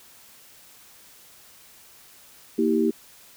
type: chord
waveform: sine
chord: E diminished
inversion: second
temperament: equal with one note detuned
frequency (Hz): 233.1 / 322.1 / 392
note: Bb3 / E4 / G4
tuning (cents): 0 / -40 / 0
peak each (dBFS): -23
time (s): 2.58-2.91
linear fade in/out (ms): 10
effects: white hiss -51 dBFS RMS until 3.36 s